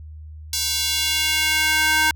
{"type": "tone with high-pass filter sweep", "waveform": "square", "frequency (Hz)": 311.1, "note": "D#4", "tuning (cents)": 0, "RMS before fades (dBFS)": -20, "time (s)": [0.53, 2.11], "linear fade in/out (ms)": 2, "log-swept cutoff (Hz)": [4800, 1300], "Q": 1.5, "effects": ["added 77 Hz sine -35 dBFS peak until 2.15 s"]}